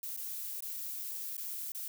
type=noise with dropouts; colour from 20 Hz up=violet; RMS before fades=-40 dBFS; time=0.03-1.88 s; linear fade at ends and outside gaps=2 ms; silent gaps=0.165-0.173 / 0.606-0.623 / 1.369-1.378 / 1.72-1.748 s; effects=none